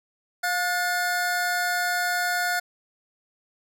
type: tone cluster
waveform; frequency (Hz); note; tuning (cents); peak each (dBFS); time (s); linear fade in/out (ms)
square; 710 / 1450 / 1761; F5 / F#6 / A6; +28 / -35 / +1; -28 / -26 / -34; 0.43-2.6; 10
effects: none